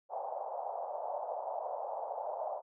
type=band-pass noise; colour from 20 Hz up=white; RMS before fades=-39 dBFS; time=0.09-2.62 s; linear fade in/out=50 ms; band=560 to 850 Hz; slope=48 dB/octave; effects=none